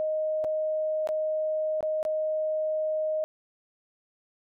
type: tone with dropouts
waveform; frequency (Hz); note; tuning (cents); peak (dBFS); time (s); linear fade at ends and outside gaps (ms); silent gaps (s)
sine; 622.3; D#5; 0; -25; 0-3.24; 0; 0.441-0.446 / 1.073-1.089 / 1.807-1.828 / 2.029-2.051
effects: none